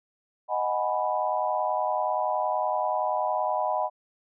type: chord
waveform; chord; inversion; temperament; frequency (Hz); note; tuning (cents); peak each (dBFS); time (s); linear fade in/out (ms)
sine; G# minor seventh; second; equal; 622.3 / 740 / 830.6 / 987.8; D#5 / F#5 / G#5 / B5; 0 / 0 / 0 / 0; -29 / -29 / -31 / -29; 0.48-3.9; 50
effects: none